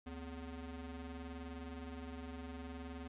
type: ring-modulated tone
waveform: 35% pulse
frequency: 164.81 Hz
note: E3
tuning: in tune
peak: -40 dBFS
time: 0.06-3.08 s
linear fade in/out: 10 ms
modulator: 92.1 Hz
effects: resampled to 8000 Hz